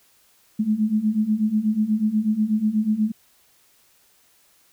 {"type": "beating tone pair", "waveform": "sine", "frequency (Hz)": [210, 218.2], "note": ["G#3", "A3"], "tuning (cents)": [19, -14], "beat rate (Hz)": 8.2, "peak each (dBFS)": [-23, -20], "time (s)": [0.59, 3.12], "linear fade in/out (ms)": 10, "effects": ["white hiss -59 dBFS RMS until 4.72 s"]}